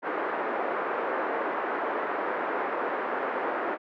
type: band-pass noise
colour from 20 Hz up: pink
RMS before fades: -30 dBFS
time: 0.02-3.78 s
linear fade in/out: 50 ms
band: 350 to 1700 Hz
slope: 24 dB/octave
effects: none